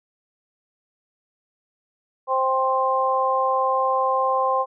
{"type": "harmonic tone", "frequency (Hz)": 262.6, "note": "C4", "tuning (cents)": 6, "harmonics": [2, 3, 4], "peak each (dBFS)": [-23, -24, -21], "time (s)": [2.27, 4.66], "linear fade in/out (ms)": 50, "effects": []}